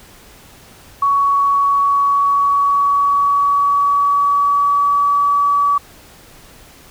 sine tone with pitch glide, 1120 to 1143.5 Hz, C#6 to D6, +18 to -47 cents, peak -11 dBFS, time 1.02-5.78 s, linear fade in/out 5 ms, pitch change +35 cents, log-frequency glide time 1.2-5.13 s, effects pink hiss -43 dBFS RMS until 6.9 s

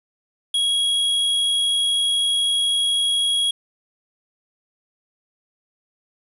square tone, 3312 Hz, G#7, 5 cents flat, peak -18 dBFS, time 0.54-3.51 s, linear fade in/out 5 ms, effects resampled to 24000 Hz + 8-bit

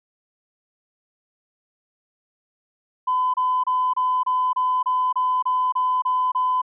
sine tone bursts, 1011 Hz, B5, 40 cents sharp, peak -17 dBFS, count 12, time 3.07-6.618 s, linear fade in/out 10 ms, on 270 ms, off 28 ms, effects tanh soft clip ceiling -13 dBFS

